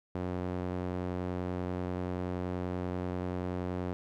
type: tone with band-pass filter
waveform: sawtooth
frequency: 90.4 Hz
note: F#2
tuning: 40 cents flat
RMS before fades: -35 dBFS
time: 0.15-3.93 s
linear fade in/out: 0 ms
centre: 390 Hz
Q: 0.61
effects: none